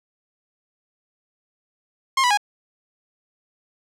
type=tone with pitch steps; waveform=sawtooth; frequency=1066 / 984 / 824 Hz; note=C6 / B5 / G#5; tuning=+32 / -7 / -14 cents; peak=-12 dBFS; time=2.17-2.374 s; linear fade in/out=5 ms; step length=68 ms; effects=low-pass 8000 Hz 12 dB/octave